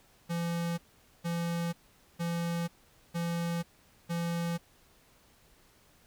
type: tone bursts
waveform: square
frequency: 169.9 Hz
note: F3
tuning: 47 cents flat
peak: -31 dBFS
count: 5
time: 0.29-4.58 s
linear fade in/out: 20 ms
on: 490 ms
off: 460 ms
effects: pink hiss -63 dBFS RMS until 6.06 s